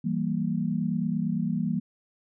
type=chord; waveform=sine; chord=E diminished; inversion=none; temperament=equal with one note detuned; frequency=164.81 / 194.19 / 233.1 Hz; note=E3 / G3 / Bb3; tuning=0 / -16 / 0 cents; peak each=-29 dBFS; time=0.04-1.8 s; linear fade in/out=10 ms; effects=none